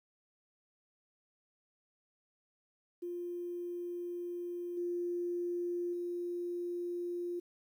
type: tone with level steps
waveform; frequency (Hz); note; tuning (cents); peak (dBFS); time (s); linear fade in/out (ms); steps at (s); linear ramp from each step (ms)
sine; 350; F4; +4; -37 / -33 / -35; 3.02-7.4; 10; 4.77 / 5.93; 5
effects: 11-bit